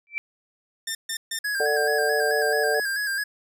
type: tone with exponential growth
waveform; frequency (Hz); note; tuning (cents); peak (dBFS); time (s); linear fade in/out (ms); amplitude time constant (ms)
sine; 2333; D7; -12; -22; 0.07-0.18; 0; 22
type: tone bursts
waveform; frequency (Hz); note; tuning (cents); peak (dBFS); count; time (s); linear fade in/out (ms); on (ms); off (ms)
10% pulse; 1803; A6; +42; -18; 3; 0.87-1.39; 5; 80; 140
type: tone with vibrato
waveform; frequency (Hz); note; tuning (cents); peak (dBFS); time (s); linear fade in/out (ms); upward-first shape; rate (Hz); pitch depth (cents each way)
square; 1634; G#6; -29; -25; 1.44-3.24; 10; square; 4.6; 44
type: harmonic tone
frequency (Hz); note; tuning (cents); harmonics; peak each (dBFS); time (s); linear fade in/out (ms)
148.3; D3; +17; 3 / 4 / 5; -24 / -26 / -28; 1.6-2.8; 2
effects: none